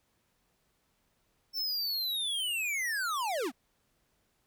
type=linear sweep; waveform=square; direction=down; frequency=5410 to 207.7 Hz; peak=-31 dBFS; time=1.53-3.52 s; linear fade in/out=50 ms; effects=pink hiss -74 dBFS RMS until 4.46 s